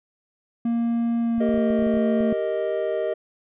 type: tone with pitch glide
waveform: triangle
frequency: 233.3 to 225.4 Hz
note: A#3 to A3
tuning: +2 to +42 cents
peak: -18 dBFS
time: 0.65-2.33 s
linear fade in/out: 5 ms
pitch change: -60 cents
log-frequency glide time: 1.2-1.75 s
type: clicks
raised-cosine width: 5 ms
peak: -28 dBFS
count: 12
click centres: 1.381 / 1.491 / 1.543 / 1.579 / 1.704 / 1.792 / 1.824 / 1.867 / 1.941 / 1.971 / 2.206 / 2.326 s
type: chord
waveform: triangle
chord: Eb major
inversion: first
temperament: equal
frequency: 392 / 466.2 / 622.3 Hz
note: G4 / Bb4 / Eb5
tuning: 0 / 0 / 0 cents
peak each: -26 / -26 / -23 dBFS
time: 1.4-3.14 s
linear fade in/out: 10 ms
effects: resampled to 8000 Hz